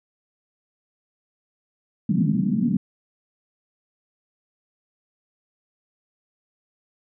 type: band-pass noise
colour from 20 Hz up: white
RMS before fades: -21 dBFS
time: 2.09-2.77 s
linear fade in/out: 5 ms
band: 150 to 240 Hz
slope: 48 dB/octave
effects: none